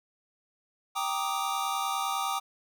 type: chord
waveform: square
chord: Eb major seventh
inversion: first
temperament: equal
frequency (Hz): 784 / 932.3 / 1174.7 / 1244.5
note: G5 / Bb5 / D6 / Eb6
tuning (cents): 0 / 0 / 0 / 0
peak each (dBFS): -34 / -37 / -35 / -34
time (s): 0.95-2.4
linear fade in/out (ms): 20
effects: none